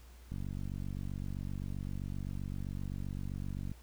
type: click train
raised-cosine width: 5 ms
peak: -28 dBFS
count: 163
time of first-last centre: 0.32-3.716 s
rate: 47.7 Hz
effects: added 60 Hz sine -52 dBFS peak until 3.82 s + pink hiss -62 dBFS RMS until 3.82 s